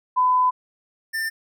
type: tone pair in turn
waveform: sine / square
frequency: 1006 / 1792.5 Hz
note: B5 / A6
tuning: +32 / +32 cents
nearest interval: minor seventh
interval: 1000 cents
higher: second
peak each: -15 / -24 dBFS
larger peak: first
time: 0.16-0.51 / 1.13-1.3 s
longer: first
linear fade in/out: 20 ms
effects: none